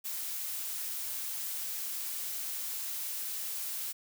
blue noise, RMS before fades -37 dBFS, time 0.04-3.93 s, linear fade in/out 20 ms, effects none

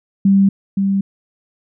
sine tone with echo, 196 Hz, G3, in tune, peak -8 dBFS, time 0.25-0.49 s, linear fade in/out 5 ms, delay 520 ms, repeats 1, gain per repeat -5 dB, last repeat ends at 1.01 s, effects none

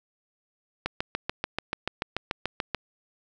click train, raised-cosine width 0.3 ms, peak -11 dBFS, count 14, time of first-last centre 0.86-2.747 s, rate 6.89 Hz, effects none

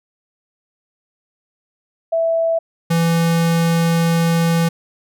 sine / square tone pair in turn, 659.3 / 166.93 Hz, E5 / E3, 0 / +22 cents, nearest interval 2 octaves, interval 2378 cents, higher first, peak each -14 dBFS, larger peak neither, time 2.12-2.59 / 2.9-4.69 s, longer second, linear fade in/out 10 ms, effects none

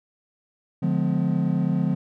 triangle chord, D diminished seventh, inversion none, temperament just, 146.83 / 176.2 / 211.4 / 253.7 Hz, D3 / F3 / Ab3 / Cb4, 0 / +16 / +31 / +47 cents, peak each -24 / -21 / -26 / -26 dBFS, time 0.82-1.95 s, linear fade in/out 10 ms, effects none

